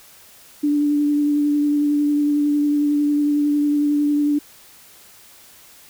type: tone with vibrato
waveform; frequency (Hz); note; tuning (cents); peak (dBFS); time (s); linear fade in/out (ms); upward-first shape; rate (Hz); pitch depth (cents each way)
sine; 292.7; D4; -6; -15; 0.63-4.39; 10; triangle; 11; 17
effects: white hiss -47 dBFS RMS until 5.89 s